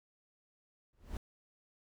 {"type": "noise with exponential growth", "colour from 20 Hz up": "brown", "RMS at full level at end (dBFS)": -36, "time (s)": [0.93, 1.17], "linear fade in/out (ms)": 1, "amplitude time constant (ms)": 51, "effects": []}